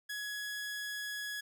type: tone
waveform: sawtooth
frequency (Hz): 1679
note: G#6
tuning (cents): +18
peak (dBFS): -34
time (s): 0.09-1.41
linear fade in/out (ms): 10
effects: none